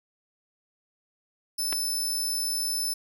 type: tone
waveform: 20% pulse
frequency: 5274 Hz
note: E8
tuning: in tune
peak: -21 dBFS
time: 1.58-2.94 s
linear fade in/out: 10 ms
type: clicks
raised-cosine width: 0.3 ms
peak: -15 dBFS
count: 2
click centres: 1.726 / 1.729 s
effects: none